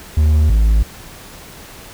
triangle tone pair in turn, 76.6 / 53.87 Hz, D#2 / A1, -27 / -36 cents, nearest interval tritone, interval 609 cents, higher first, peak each -7 dBFS, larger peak neither, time 0.17-0.5 / 0.5-0.83 s, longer neither, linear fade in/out 5 ms, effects pink hiss -37 dBFS RMS until 1.93 s

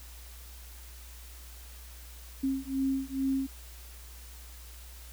sine beating tone pair, 267.6 / 269.9 Hz, C4 / C#4, +39 / -46 cents, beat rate 2.3 Hz, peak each -31 / -31 dBFS, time 2.43-3.47 s, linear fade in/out 10 ms, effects added 60 Hz sine -46 dBFS peak until 5.12 s + white hiss -52 dBFS RMS until 5.12 s

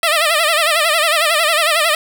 10% pulse tone with vibrato, 636 Hz, D#5, 38 cents sharp, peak -4 dBFS, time 0.03-1.95 s, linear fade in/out 2 ms, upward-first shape sine, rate 11 Hz, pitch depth 120 cents each way, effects none

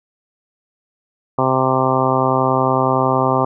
harmonic tone, 130.81 Hz, C3, in tune, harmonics 1 / 2 / 3 / 4 / 5 / 6 / 7 / 8 / 9, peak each -22 / -22 / -22 / -22 / -22 / -22 / -22 / -22 / -22 dBFS, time 1.38-3.45 s, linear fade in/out 5 ms, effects none

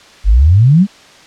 sine exponential sweep, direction up, 44.83 to 211.7 Hz, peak -4 dBFS, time 0.24-0.87 s, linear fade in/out 50 ms, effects white hiss -40 dBFS RMS until 1.26 s + low-pass 5000 Hz 12 dB/octave

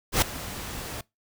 pink noise with ADSR envelope, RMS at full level -18 dBFS, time 0.12-1.01 s, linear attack 100 ms, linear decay 4 ms, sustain -18 dB, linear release 4 ms, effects noise-tail reverb RT60 0.2 s tail -23 dB re dry

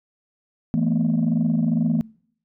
sine chord, E suspended fourth, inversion none, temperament equal with one note detuned, 164.81 / 220 / 242.3 Hz, E3 / A3 / B3, 0 / 0 / -33 cents, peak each -21 dBFS, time 0.74-2.01 s, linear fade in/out 0 ms, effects noise-tail reverb RT60 0.6 s tail -25 dB re dry + tanh soft clip ceiling -13 dBFS

